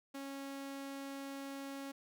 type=tone; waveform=sawtooth; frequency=275.2 Hz; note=C#4; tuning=12 cents flat; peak=-39 dBFS; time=0.14-1.92 s; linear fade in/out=10 ms; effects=none